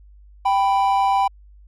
triangle tone pair together, 784 / 990.9 Hz, G5 / B5, 0 / +5 cents, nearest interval major third, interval 405 cents, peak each -15 / -18 dBFS, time 0.45-1.28 s, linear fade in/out 10 ms, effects added 50 Hz sine -44 dBFS peak until 1.67 s

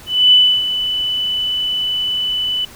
sine tone with ADSR envelope, 2990 Hz, F#7, 17 cents sharp, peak -5 dBFS, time 0.06-2.65 s, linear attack 260 ms, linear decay 300 ms, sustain -11 dB, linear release 4 ms, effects pink hiss -39 dBFS RMS until 2.75 s

